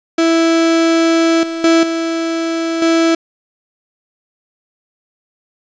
35% pulse tone with level steps, 329.6 Hz, E4, in tune, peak -8 / -18 / -6 / -14 / -8 dBFS, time 0.18-3.15 s, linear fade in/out 5 ms, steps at 1.43 / 1.64 / 1.83 / 2.82 s, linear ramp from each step 2 ms, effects resampled to 16000 Hz + 7-bit

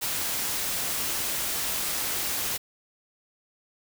white noise, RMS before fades -29 dBFS, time 0.01-2.58 s, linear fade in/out 20 ms, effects none

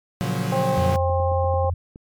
40% pulse chord, Gb major seventh, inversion first, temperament equal with one note detuned, 116.54 / 141.1 / 174.61 / 185 Hz, Bb2 / Db3 / F3 / Gb3, 0 / +31 / 0 / 0 cents, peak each -27 dBFS, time 0.21-0.96 s, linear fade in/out 0 ms
harmonic tone, 265.7 Hz, C4, 27 cents sharp, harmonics 2 / 3 / 4, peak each -22 / -25 / -30 dBFS, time 0.52-1.7 s, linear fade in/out 5 ms
sine tone, 87.1 Hz, F2, 4 cents flat, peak -21 dBFS, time 0.77-1.74 s, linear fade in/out 5 ms
clicks, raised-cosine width 3 ms, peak -27 dBFS, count 7, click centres 1.097 / 1.2 / 1.318 / 1.444 / 1.54 / 1.646 / 1.959 s
effects MP3 96 kbps

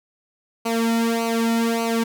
sawtooth tone with flanger, 229.4 Hz, A#3, 28 cents flat, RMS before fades -21 dBFS, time 0.65-2.04 s, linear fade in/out 10 ms, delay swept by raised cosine 0.57 to 1.87 ms, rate 1.7 Hz, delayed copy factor -0.85, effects none

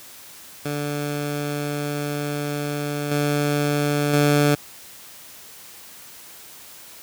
15% pulse tone with level steps, 146 Hz, D3, 10 cents flat, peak -18 / -13 / -9 dBFS, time 0.65-4.55 s, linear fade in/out 5 ms, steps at 3.11 / 4.13 s, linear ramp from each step 5 ms, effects white hiss -43 dBFS RMS until 7.02 s + high-pass 60 Hz 12 dB/octave

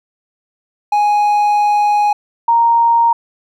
triangle / sine tone pair in turn, 830.6 / 930.9 Hz, G#5 / A#5, 0 / -3 cents, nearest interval major second, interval 197 cents, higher second, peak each -8 dBFS, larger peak neither, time 0.92-2.13 / 2.48-3.13 s, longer first, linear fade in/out 5 ms, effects none

